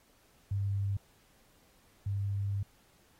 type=tone pair in turn; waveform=sine; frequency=99.3 / 99.74 Hz; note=G2 / G2; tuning=+23 / +30 cents; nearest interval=unison; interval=7 cents; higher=second; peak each=-29 / -30 dBFS; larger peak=first; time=0.51-0.97 / 2.06-2.63 s; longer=second; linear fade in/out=5 ms; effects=pink hiss -66 dBFS RMS until 3.19 s + AAC 48 kbps